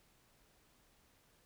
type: silence
effects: pink hiss -70 dBFS RMS until 1.45 s